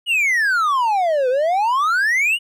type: exponential two-way sweep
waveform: triangle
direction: down then up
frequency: 2960 to 491.2 to 2960 Hz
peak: -13 dBFS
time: 0.06-2.39 s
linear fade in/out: 50 ms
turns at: 1.29 s
effects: none

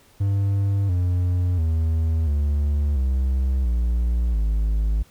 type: tone with pitch steps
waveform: triangle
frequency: 99.2 / 89.4 / 80.58 / 72.62 / 65.45 / 58.98 / 53.16 Hz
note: G2 / F2 / E2 / D2 / C2 / A#1 / G#1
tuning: +21 / +41 / -39 / -19 / +1 / +21 / +41 cents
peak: -16 dBFS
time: 0.2-5.03 s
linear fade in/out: 10 ms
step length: 690 ms
effects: pink hiss -55 dBFS RMS until 5.1 s

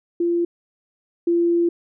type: tone pair in turn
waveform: sine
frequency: 343.6 / 342.3 Hz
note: F4 / F4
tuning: -28 / -35 cents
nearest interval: unison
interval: 7 cents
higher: first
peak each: -17 / -15 dBFS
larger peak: second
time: 0.2-0.45 / 1.27-1.69 s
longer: second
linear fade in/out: 5 ms
effects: none

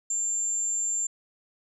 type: tone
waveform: sine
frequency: 7300 Hz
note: A#8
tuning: 37 cents flat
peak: -25 dBFS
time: 0.1-1.07 s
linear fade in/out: 5 ms
effects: none

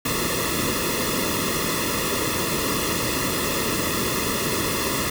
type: noise with comb filter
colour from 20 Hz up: pink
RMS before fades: -24 dBFS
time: 0.05-5.1 s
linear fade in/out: 5 ms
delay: 1.3 ms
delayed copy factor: -0.95
effects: none

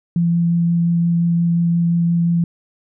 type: tone with vibrato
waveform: sine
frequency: 170.1 Hz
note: F3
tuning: 45 cents flat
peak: -13 dBFS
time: 0.16-2.44 s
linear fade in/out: 2 ms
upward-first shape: sine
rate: 5.7 Hz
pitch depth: 8 cents each way
effects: none

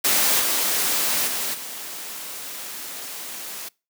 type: noise with level steps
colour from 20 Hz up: white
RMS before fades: -19 / -22 / -26 / -34 dBFS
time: 0.04-3.69 s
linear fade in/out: 10 ms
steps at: 0.39 / 1.26 / 1.53 s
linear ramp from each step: 20 ms
effects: noise-tail reverb RT60 0.3 s tail -25 dB re dry + high-pass 200 Hz 12 dB/octave

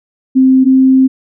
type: tone pair in turn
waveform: sine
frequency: 261.6 / 262.7 Hz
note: C4 / C4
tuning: 0 / +7 cents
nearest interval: unison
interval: 7 cents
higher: second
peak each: -4 dBFS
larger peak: neither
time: 0.35-0.65 / 0.65-1.08 s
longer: second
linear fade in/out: 20 ms
effects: none

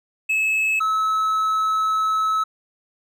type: tone pair in turn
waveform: triangle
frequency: 2591 / 1295.5 Hz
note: E7 / E6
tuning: -30 / -30 cents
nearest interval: octave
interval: 1200 cents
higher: first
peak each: -16 dBFS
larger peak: neither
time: 0.29-0.8 / 0.8-2.44 s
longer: second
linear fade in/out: 10 ms
effects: none

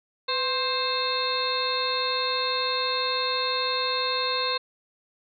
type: harmonic tone with a mistuned harmonic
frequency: 526 Hz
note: C5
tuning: 9 cents sharp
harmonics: 1 / 2 / 3 / 4 / 5 / 7 / 8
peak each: -31 / -29 / -36 / -38 / -34 / -31 / -29 dBFS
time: 0.28-4.58 s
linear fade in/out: 10 ms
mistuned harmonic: 1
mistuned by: -75 cents
effects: none

